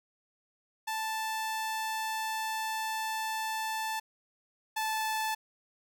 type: tone pair in turn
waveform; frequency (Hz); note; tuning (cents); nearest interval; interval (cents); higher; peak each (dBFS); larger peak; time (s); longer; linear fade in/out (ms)
sawtooth; 880 / 874.4; A5 / A5; 0 / -11; unison; 11; first; -28 / -26; second; 0.87-4 / 4.76-5.35; first; 10
effects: none